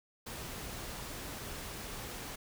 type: noise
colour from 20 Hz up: pink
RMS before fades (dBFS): -43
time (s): 0.26-2.36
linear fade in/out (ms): 10
effects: none